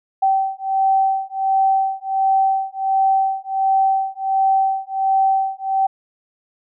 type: beating tone pair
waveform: sine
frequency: 772 / 773.4 Hz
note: G5 / G5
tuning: -27 / -24 cents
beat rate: 1.4 Hz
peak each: -18 dBFS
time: 0.22-5.87 s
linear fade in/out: 10 ms
effects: none